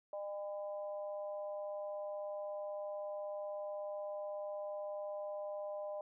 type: harmonic tone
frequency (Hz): 201.8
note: G#3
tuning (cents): -49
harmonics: 3 / 4 / 5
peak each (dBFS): -40 / -50 / -54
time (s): 0.13-6.01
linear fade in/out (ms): 2
effects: none